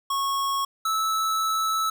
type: tone pair in turn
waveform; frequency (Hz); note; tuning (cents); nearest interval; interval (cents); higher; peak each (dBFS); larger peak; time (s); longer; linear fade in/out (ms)
square; 1100 / 1308.1; C#6 / E6; -14 / -14; minor third; 300; second; -24 / -23; second; 0.1-0.65 / 0.85-1.9; second; 5
effects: none